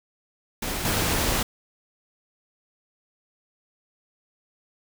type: noise with level steps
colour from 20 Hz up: pink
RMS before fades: -29 / -24 dBFS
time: 0.62-1.43 s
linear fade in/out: 5 ms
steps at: 0.85 s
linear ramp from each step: 2 ms
effects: none